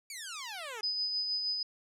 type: exponential sweep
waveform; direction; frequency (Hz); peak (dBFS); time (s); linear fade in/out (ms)
10% pulse; down; 2349 to 415.3; -31; 0.1-0.81; 2
type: tone with tremolo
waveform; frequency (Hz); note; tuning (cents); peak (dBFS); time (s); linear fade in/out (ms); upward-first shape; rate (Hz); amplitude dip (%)
sine; 5000; D#8; +8; -29; 0.83-1.63; 5; sine; 6.4; 35
effects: low-pass 11000 Hz 12 dB/octave